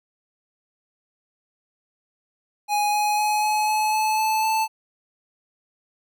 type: tone with pitch steps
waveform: square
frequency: 830.6 / 837.3 / 844.1 / 851 / 857.9 / 864.9 / 871.9 / 879 Hz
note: G#5 / G#5 / G#5 / G#5 / A5 / A5 / A5 / A5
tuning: 0 / +14 / +28 / +42 / -44 / -30 / -16 / -2 cents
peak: -20 dBFS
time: 2.68-4.68 s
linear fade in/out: 50 ms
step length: 250 ms
effects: none